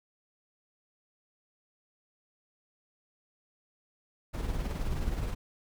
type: noise with tremolo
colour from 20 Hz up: brown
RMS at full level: -30 dBFS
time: 4.33-5.35 s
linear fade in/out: 20 ms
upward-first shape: triangle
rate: 19 Hz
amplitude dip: 50%
effects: none